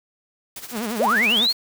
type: noise with tremolo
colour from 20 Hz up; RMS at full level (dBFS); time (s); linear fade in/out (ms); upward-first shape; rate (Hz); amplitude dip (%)
white; -34; 0.56-1.53; 2; sine; 15; 70
type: tone with vibrato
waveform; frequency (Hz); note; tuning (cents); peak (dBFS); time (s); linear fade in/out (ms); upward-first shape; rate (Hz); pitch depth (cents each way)
sawtooth; 224; A3; +31; -21; 0.71-1.48; 50; sine; 10; 160
type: linear sweep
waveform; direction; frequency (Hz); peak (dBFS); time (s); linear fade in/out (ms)
sine; up; 345.2 to 4435; -16; 0.99-1.53; 20
effects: none